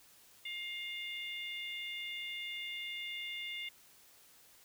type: harmonic tone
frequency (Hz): 707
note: F5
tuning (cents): +21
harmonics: 3 / 4 / 5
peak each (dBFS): -42 / -44 / -46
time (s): 0.45-3.69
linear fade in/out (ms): 5
effects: white hiss -62 dBFS RMS until 4.64 s